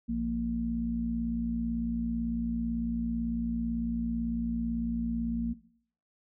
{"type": "harmonic tone", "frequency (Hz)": 58, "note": "A#1", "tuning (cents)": -8, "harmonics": [1, 3, 4], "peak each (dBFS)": [-37, -39, -29], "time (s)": [0.08, 5.54], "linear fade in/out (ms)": 20, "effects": ["noise-tail reverb RT60 0.6 s tail -18 dB re dry"]}